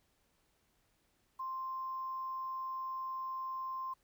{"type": "tone with quantisation", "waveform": "sine", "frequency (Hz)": 1050, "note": "C6", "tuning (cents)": 6, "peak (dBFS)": -37, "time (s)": [1.39, 3.94], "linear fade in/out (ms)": 10, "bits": 11, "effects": ["pink hiss -75 dBFS RMS until 4.03 s"]}